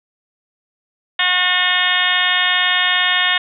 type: harmonic tone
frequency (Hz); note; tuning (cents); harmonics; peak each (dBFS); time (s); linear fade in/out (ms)
362.4; F#4; -36; 2 / 3 / 4 / 5 / 6 / 7 / 8 / 9 / 10; -26 / -25 / -25 / -18 / -22 / -28 / -21 / -22 / -21; 1.19-3.38; 5
effects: none